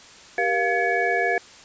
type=tone cluster; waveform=sine; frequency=391.7 / 474.9 / 701 / 1701 / 2246 Hz; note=G4 / A#4 / F5 / G#6 / C#7; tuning=-1 / +32 / +6 / +41 / +22 cents; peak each=-28 / -27 / -24 / -24 / -28 dBFS; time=0.38-1.38 s; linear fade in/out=2 ms; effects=white hiss -46 dBFS RMS until 1.64 s + resampled to 16000 Hz